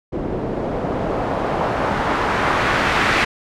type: noise with low-pass filter sweep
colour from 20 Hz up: white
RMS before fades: -20 dBFS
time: 0.12-3.25 s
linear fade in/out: 10 ms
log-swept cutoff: 380 to 2100 Hz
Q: 1.1
effects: none